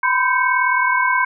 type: tone cluster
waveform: sine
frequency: 985 / 1024 / 1560 / 2206 Hz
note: B5 / C6 / G6 / C#7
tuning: -5 / -38 / -9 / -9 cents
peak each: -21 / -19 / -18 / -22 dBFS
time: 0.03-1.25 s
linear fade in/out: 5 ms
effects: none